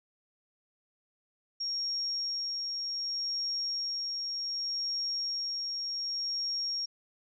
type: tone with tremolo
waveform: sine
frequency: 5570 Hz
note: F8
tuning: 5 cents flat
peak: -30 dBFS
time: 1.6-6.86 s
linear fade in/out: 10 ms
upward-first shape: sine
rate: 0.66 Hz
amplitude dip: 25%
effects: none

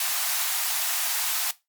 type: high-pass noise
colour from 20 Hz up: white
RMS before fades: -26 dBFS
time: 0-1.51 s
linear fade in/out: 2 ms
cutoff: 650 Hz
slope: 96 dB/octave
effects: noise-tail reverb RT60 0.2 s tail -17 dB re dry + MP3 96 kbps

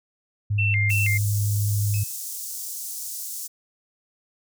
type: tone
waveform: sine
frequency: 103.1 Hz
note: G#2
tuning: 12 cents flat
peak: -20 dBFS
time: 0.5-2.04 s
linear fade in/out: 10 ms
type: tone with vibrato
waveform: sine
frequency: 2380 Hz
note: D7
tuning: 22 cents sharp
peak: -22 dBFS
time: 0.58-1.18 s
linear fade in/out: 10 ms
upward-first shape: square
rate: 3.1 Hz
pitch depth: 210 cents each way
type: high-pass noise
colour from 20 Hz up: pink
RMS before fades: -33 dBFS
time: 0.89-3.48 s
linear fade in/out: 20 ms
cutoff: 6200 Hz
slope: 24 dB/octave
type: tone with exponential decay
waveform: sawtooth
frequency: 2582 Hz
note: E7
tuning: 37 cents flat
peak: -30 dBFS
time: 1.94-2.21 s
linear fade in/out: 0 ms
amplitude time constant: 57 ms
effects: none

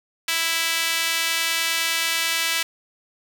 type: tone with high-pass filter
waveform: sawtooth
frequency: 329.6 Hz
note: E4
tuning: in tune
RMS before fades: -23 dBFS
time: 0.28-2.63 s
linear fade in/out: 5 ms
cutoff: 2300 Hz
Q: 1.2
effects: none

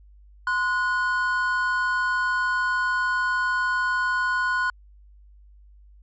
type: tone pair together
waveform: triangle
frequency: 1033.3 / 1460 Hz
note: C6 / F#6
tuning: -22 / -24 cents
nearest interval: tritone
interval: 598 cents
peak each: -24 / -21 dBFS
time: 0.47-4.7 s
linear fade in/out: 2 ms
effects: added 50 Hz sine -48 dBFS peak until 6.02 s + resampled to 16000 Hz

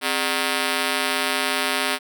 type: ring-modulated tone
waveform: 5% pulse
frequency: 337.2 Hz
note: E4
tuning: 39 cents sharp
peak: -6 dBFS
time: 0.01-1.99 s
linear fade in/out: 50 ms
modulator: 74.9 Hz
effects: none

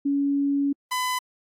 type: tone pair in turn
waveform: sine / sawtooth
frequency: 281.3 / 1005.9 Hz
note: C#4 / B5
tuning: +26 / +31 cents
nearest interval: octave + minor seventh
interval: 2205 cents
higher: second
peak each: -20 dBFS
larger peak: neither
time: 0.05-0.73 / 0.91-1.19 s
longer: first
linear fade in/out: 10 ms
effects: AAC 48 kbps

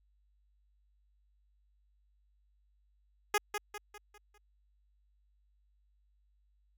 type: tone with echo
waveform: 10% pulse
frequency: 415.6 Hz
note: G#4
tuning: 1 cent sharp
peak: -18 dBFS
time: 3.34-3.38 s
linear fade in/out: 5 ms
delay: 200 ms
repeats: 5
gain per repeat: -7 dB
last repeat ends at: 4.38 s
effects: added 50 Hz sine -68 dBFS peak until 6.77 s

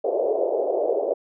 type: band-pass noise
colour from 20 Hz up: white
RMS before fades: -23 dBFS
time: 0.04-1.14 s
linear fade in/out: 10 ms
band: 380 to 640 Hz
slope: 48 dB/octave
effects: none

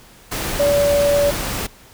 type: tone in noise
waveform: sine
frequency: 574 Hz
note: D5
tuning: 40 cents flat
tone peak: -13 dBFS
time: 0.59-1.31 s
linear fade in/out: 10 ms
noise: pink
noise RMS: -24 dBFS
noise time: 0.31-1.67 s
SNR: +8 dB
effects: pink hiss -46 dBFS RMS until 1.93 s

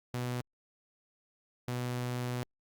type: tone bursts at uneven times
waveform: sawtooth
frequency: 123.47 Hz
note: B2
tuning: in tune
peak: -29 dBFS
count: 2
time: 0.14-0.41 / 1.68-2.43 s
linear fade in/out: 0 ms
effects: Opus 48 kbps

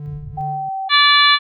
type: tone with tremolo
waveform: triangle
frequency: 146.83 Hz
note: D3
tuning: in tune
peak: -23 dBFS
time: 0-0.69 s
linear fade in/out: 2 ms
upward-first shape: sine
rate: 2.7 Hz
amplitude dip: 75%
type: low-pass noise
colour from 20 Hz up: white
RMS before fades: -34 dBFS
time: 0.06-0.41 s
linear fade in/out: 0 ms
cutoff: 170 Hz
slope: 96 dB/octave
type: tone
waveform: sine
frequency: 771 Hz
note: G5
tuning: 29 cents flat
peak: -21 dBFS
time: 0.37-0.89 s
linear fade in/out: 10 ms
type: harmonic tone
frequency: 580 Hz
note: D5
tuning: 22 cents flat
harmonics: 2 / 3 / 4 / 5 / 6 / 7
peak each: -14 / -16 / -18 / -21 / -15 / -17 dBFS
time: 0.89-1.39 s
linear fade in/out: 50 ms
effects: none

